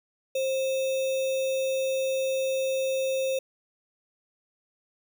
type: tone with sample-and-hold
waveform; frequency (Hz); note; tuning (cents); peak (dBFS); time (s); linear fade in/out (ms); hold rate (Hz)
sine; 530; C5; +22; -24; 0.35-3.39; 5; 3150
effects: none